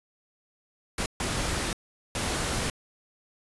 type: noise bursts at uneven times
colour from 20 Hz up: pink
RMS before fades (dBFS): -29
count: 3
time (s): 0.98-1.06 / 1.2-1.73 / 2.15-2.7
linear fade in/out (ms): 2
effects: resampled to 24000 Hz